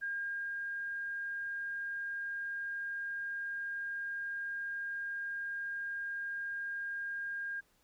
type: tone with ADSR envelope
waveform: sine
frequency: 1613 Hz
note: G6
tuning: 49 cents sharp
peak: -34 dBFS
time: 0.01-7.61 s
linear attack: 26 ms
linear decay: 490 ms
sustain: -2 dB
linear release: 17 ms
effects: pink hiss -71 dBFS RMS until 7.83 s